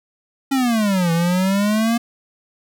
square exponential two-way sweep, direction down then up, 277.2 to 164.81 to 237 Hz, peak -16 dBFS, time 0.51-1.98 s, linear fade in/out 10 ms, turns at 1.12 s, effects none

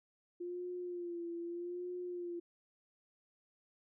sine tone with vibrato, 349.2 Hz, F4, in tune, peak -39 dBFS, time 0.4-2.4 s, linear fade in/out 10 ms, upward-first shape sine, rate 0.81 Hz, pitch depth 46 cents each way, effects none

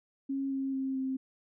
sine tone with pitch steps, 272.5 / 269.5 / 266.6 / 263.7 Hz, C#4 / C#4 / C4 / C4, -29 / -49 / +33 / +14 cents, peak -30 dBFS, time 0.29-1.17 s, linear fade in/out 10 ms, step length 220 ms, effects none

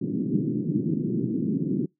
white band-pass noise, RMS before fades -26 dBFS, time 0.01-1.86 s, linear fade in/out 10 ms, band 130 to 340 Hz, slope 48 dB/octave, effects noise-tail reverb RT60 0.2 s tail -26 dB re dry

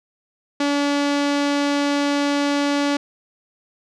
sawtooth tone with low-pass filter, 286.2 Hz, D4, 45 cents flat, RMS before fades -20 dBFS, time 0.6-2.97 s, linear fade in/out 5 ms, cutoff 5400 Hz, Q 1.1, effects none

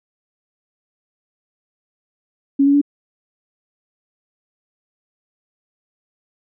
sine tone with pitch steps, 277.2 / 282 / 287 Hz, C#4 / C#4 / D4, 0 / +30 / -40 cents, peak -10 dBFS, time 2.59-2.815 s, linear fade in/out 10 ms, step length 75 ms, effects none

